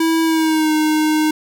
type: tone with pitch glide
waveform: square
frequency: 326 to 308.8 Hz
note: E4 to D#4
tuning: -19 to -13 cents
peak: -14 dBFS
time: 0-1.31 s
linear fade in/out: 5 ms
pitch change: -94 cents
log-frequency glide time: 0.23-0.72 s
effects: none